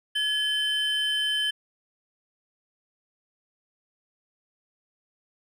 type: tone pair together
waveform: triangle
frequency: 1700 / 3078 Hz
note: G#6 / G7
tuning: +40 / -32 cents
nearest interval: minor seventh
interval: 1028 cents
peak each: -28 / -23 dBFS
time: 0.15-1.51 s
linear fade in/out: 10 ms
effects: none